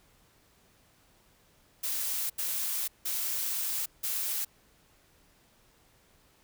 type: noise bursts at uneven times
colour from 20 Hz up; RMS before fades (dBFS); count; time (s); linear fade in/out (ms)
blue; -32; 4; 1.83-2.3 / 2.38-2.88 / 3.05-3.86 / 4.03-4.45; 10
effects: pink hiss -64 dBFS RMS until 6.43 s